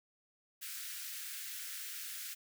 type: high-pass noise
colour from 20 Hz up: white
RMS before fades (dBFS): -44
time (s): 0.61-2.35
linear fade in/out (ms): 20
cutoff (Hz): 1400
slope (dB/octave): 48
effects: none